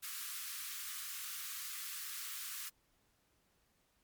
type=high-pass noise; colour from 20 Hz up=white; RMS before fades=-44 dBFS; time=0.02-2.7 s; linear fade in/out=20 ms; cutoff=1100 Hz; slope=96 dB/octave; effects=pink hiss -75 dBFS RMS until 4.03 s + MP3 96 kbps